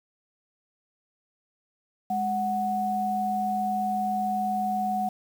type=tone pair together; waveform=sine; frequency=207.7 / 740 Hz; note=G#3 / F#5; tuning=0 / 0 cents; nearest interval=octave + minor seventh; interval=2200 cents; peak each=-31 / -25 dBFS; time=2.1-5.09 s; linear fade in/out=5 ms; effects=8-bit